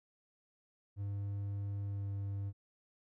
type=tone with pitch glide; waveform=triangle; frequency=100.4 to 99.53 Hz; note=G2 to G2; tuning=+42 to +27 cents; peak=-34 dBFS; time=0.96-2.53 s; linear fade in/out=50 ms; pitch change=-15 cents; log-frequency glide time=1.84-2.07 s; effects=none